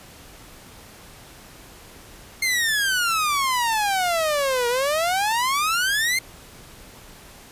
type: exponential two-way sweep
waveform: sawtooth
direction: down then up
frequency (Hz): 2131 to 472.1 to 2131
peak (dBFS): -16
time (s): 2.42-6.19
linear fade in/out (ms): 5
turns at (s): 4.68
effects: pink hiss -45 dBFS RMS until 7.51 s + resampled to 32000 Hz